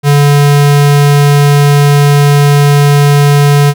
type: tone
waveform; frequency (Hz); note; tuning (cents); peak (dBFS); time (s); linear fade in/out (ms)
square; 144; D3; -34; -4; 0.03-3.74; 50
effects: none